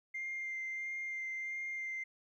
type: tone with vibrato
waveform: sine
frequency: 2100 Hz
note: C7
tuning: 6 cents sharp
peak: -36 dBFS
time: 0.14-2.04 s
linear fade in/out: 10 ms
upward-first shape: sine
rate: 1.5 Hz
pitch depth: 12 cents each way
effects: tanh soft clip ceiling -34 dBFS + 13-bit